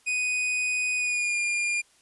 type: tone with pitch glide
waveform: 45% pulse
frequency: 2489 to 2410 Hz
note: D#7 to D7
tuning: 0 to +44 cents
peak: -24 dBFS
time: 0.06-1.82 s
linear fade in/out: 20 ms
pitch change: -56 cents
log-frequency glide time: 0.95-1.38 s
effects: white hiss -61 dBFS RMS until 2.01 s + resampled to 24000 Hz